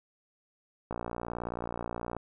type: click train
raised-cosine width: 1 ms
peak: -21 dBFS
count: 75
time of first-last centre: 0.91-2.166 s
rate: 58.9 Hz
effects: none